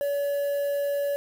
triangle tone with quantisation, 569 Hz, C#5, 45 cents sharp, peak -22 dBFS, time 0.01-1.16 s, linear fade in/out 0 ms, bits 7, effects none

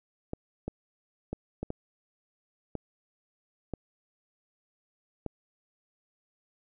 clicks, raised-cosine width 2 ms, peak -20 dBFS, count 8, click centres 0.334 / 0.68 / 1.33 / 1.63 / 1.704 / 2.753 / 3.737 / 5.263 s, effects none

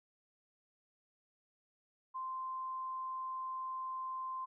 sine tone, 1042 Hz, C6, 7 cents flat, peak -38 dBFS, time 2.14-4.46 s, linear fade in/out 20 ms, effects none

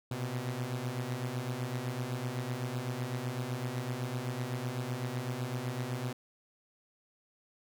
sawtooth beating tone pair, 120 / 127.9 Hz, B2 / C3, -49 / -39 cents, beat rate 7.9 Hz, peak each -34 / -32 dBFS, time 0.11-6.13 s, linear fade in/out 5 ms, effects none

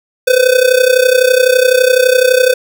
square tone with amplitude modulation, 507 Hz, B4, 45 cents sharp, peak -4 dBFS, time 0.27-2.54 s, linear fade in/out 10 ms, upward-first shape sine, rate 31.9 Hz, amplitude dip 80%, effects none

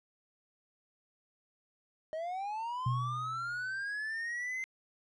triangle linear sweep, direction up, 617 to 2082 Hz, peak -33 dBFS, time 2.13-4.64 s, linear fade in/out 0 ms
sine tone with exponential decay, 124 Hz, B2, 7 cents sharp, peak -27 dBFS, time 2.86-3.83 s, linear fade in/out 5 ms, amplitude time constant 210 ms
effects resampled to 22050 Hz

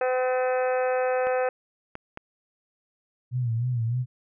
harmonic tone, 254.8 Hz, C4, 46 cents flat, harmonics 2 / 3 / 4 / 5 / 6 / 7 / 8 / 9 / 10, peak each -23 / -29 / -41 / -36 / -36 / -39 / -44 / -48 / -40 dBFS, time 0.01-1.49 s, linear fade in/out 2 ms
clicks, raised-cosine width 0.5 ms, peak -21 dBFS, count 3, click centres 1.27 / 1.954 / 2.174 s
sine tone with vibrato, 119.6 Hz, A#2, 45 cents sharp, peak -23 dBFS, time 3.31-4.06 s, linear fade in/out 50 ms, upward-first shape sine, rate 3.3 Hz, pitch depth 98 cents each way
effects none

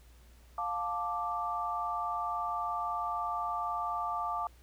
sine chord, D minor, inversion first, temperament just, 704.8 / 881 / 1174.7 Hz, F5 / A5 / D6, +16 / +2 / 0 cents, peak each -37 / -37 / -34 dBFS, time 0.58-4.47 s, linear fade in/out 2 ms, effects added 60 Hz sine -55 dBFS peak until 4.62 s + pink hiss -64 dBFS RMS until 4.62 s

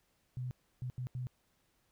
sine tone bursts at uneven times, 125.8 Hz, B2, 32 cents sharp, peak -36 dBFS, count 4, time 0.37-0.51 / 0.82-0.9 / 0.98-1.07 / 1.15-1.27 s, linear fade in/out 0 ms, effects pink hiss -75 dBFS RMS until 1.91 s

